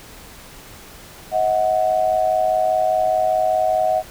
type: tone pair together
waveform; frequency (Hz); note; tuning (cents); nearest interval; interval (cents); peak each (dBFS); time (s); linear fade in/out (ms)
sine; 635 / 739.9; D#5 / F#5; +35 / 0; minor third; 265; -18; 1.31-4.03; 50
effects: pink hiss -41 dBFS RMS until 4.1 s